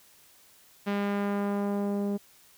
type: tone with low-pass filter sweep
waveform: sawtooth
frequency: 202.1 Hz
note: G#3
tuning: 47 cents flat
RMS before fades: -29 dBFS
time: 0.86-2.18 s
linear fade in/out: 20 ms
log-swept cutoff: 3000 to 460 Hz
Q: 0.9
effects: white hiss -58 dBFS RMS until 2.57 s